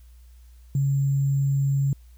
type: tone with sample-and-hold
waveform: sine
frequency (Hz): 138.59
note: C#3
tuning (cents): 0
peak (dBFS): -19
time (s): 0.75-1.93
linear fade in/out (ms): 2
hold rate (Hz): 7350
effects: added 60 Hz sine -46 dBFS peak until 2.17 s + white hiss -64 dBFS RMS until 2.17 s

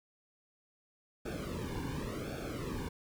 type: noise with flanger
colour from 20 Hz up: brown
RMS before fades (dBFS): -39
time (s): 1.25-2.89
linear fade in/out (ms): 10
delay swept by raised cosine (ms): 1 to 1.57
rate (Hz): 0.9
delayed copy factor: -1
effects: none

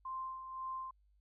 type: tone with tremolo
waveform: sine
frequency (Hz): 1046.5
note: C6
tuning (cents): 0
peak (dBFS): -38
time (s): 0.05-0.91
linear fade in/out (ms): 5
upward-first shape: sine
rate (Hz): 1.9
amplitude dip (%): 55
effects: added 50 Hz sine -67 dBFS peak until 1.2 s

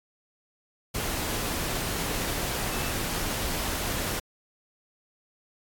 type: tone in noise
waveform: sine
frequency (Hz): 2637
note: E7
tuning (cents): 0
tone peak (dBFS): -40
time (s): 2.71-2.92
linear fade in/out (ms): 10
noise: pink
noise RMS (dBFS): -30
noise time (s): 0.94-4.2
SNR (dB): -13
effects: AAC 64 kbps

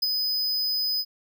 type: tone with ADSR envelope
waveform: square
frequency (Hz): 5010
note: D#8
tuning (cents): +11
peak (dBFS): -20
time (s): 0.02-1.05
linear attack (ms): 9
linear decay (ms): 27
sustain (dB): -4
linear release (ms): 51
effects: none

